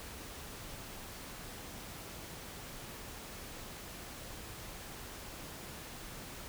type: silence
effects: pink hiss -47 dBFS RMS until 6.48 s

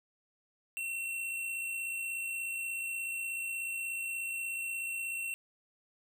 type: tone with amplitude modulation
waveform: square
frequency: 2716 Hz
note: F7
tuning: 49 cents flat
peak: -34 dBFS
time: 0.77-5.34 s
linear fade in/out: 0 ms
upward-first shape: sine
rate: 56.6 Hz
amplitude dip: 30%
effects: none

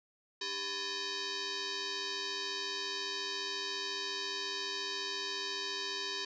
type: tone with frequency modulation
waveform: sine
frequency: 396.2 Hz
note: G4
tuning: 18 cents sharp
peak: -35 dBFS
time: 0.41-6.25 s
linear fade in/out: 5 ms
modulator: 698 Hz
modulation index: 7.3
effects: none

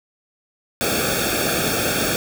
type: noise with comb filter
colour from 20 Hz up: pink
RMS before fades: -21 dBFS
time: 0.81-2.16 s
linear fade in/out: 0 ms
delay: 1 ms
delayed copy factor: -0.95
effects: none

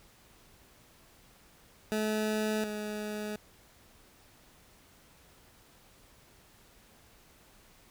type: tone pair in turn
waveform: 20% pulse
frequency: 215.2 / 211.1 Hz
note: A3 / G#3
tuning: -38 / +29 cents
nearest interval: unison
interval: 33 cents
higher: first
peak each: -24 / -30 dBFS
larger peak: first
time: 1.92-2.64 / 2.64-3.36 s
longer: neither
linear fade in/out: 0 ms
effects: pink hiss -60 dBFS RMS until 7.9 s

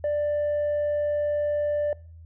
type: tone with tanh clipping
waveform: sine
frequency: 590 Hz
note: D5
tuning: 8 cents sharp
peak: -23 dBFS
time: 0.04-1.93 s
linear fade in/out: 2 ms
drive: 1 dB
effects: noise-tail reverb RT60 0.5 s tail -24 dB re dry + added 82 Hz sine -43 dBFS peak until 2.25 s

